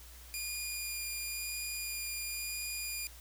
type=tone with vibrato; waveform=10% pulse; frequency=2425 Hz; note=D#7; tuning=45 cents flat; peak=-28 dBFS; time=0.34-3.07 s; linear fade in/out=0 ms; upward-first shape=sine; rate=0.97 Hz; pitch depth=9 cents each way; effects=added 60 Hz sine -52 dBFS peak until 3.2 s + white hiss -55 dBFS RMS until 3.2 s